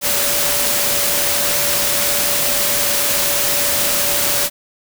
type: tone in noise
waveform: sine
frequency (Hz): 576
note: D5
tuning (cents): -34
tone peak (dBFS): -27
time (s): 0.01-4.5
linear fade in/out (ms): 50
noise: white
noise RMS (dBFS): -17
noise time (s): 0.01-4.5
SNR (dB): -13
effects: none